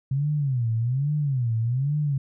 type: tone with vibrato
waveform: sine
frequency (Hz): 130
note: C3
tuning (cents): -11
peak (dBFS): -21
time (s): 0.11-2.18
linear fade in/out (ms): 5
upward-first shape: sine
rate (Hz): 1.2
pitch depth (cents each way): 250
effects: none